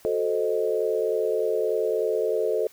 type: chord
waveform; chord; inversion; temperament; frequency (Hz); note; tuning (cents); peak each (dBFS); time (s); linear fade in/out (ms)
sine; F# diminished seventh; none; equal; 370 / 440 / 523.3 / 622.3; F#4 / A4 / C5 / Eb5; 0 / 0 / 0 / 0; -30 / -24 / -29 / -29; 0.05-2.67; 0
effects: white hiss -54 dBFS RMS until 2.72 s